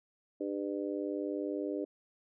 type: harmonic tone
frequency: 100 Hz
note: G2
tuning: 35 cents sharp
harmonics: 3 / 4 / 5 / 6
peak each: -36 / -38 / -40 / -42 dBFS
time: 0.4-1.85 s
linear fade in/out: 10 ms
effects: none